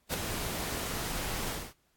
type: noise with ADSR envelope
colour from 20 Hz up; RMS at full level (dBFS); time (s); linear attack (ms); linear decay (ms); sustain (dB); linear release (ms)
pink; -28; 0.09-1.74; 48; 7; -7; 230
effects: pink hiss -72 dBFS RMS until 1.96 s + AAC 64 kbps